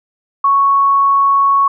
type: tone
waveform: sine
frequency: 1108.7 Hz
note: C#6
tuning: in tune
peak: -8 dBFS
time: 0.44-1.68 s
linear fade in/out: 5 ms
effects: none